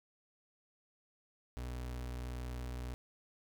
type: tone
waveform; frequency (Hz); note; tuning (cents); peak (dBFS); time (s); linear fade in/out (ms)
35% pulse; 61.6; B1; -4; -38; 1.57-2.94; 0
effects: none